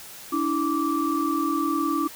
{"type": "tone cluster", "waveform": "sine", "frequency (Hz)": [288.1, 327.7, 1165], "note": ["D4", "E4", "D6"], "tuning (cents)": [-33, -10, -14], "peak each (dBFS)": -26, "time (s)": [0.32, 2.08], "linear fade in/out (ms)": 10, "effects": ["white hiss -42 dBFS RMS until 2.15 s"]}